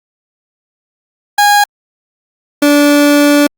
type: tone pair in turn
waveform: 30% pulse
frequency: 821 / 290.3 Hz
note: G#5 / D4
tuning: -20 / -20 cents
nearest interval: octave + tritone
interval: 1800 cents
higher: first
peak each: -3 dBFS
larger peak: neither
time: 1.38-1.64 / 2.62-3.47 s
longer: second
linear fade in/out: 5 ms
effects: Opus 48 kbps